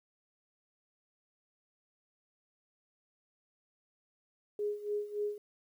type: tone with tremolo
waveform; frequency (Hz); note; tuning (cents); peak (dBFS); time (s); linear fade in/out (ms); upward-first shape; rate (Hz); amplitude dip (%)
sine; 415.3; G#4; 0; -30; 4.59-5.38; 2; sine; 3.5; 80
effects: 11-bit